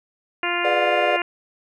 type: harmonic tone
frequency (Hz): 349.2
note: F4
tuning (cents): 0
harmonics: 1 / 2 / 3 / 4 / 5 / 6 / 7 / 8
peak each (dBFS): -29 / -29 / -29 / -29 / -29 / -29 / -29 / -29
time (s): 0.43-1.22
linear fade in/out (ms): 2
type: chord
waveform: triangle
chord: G# diminished seventh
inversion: none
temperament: just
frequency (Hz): 415.3 / 498.4 / 598 / 717.6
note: G#4 / B4 / D5 / F5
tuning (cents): 0 / +16 / +31 / +47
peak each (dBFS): -26 / -26 / -20 / -21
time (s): 0.64-1.17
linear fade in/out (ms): 10
effects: none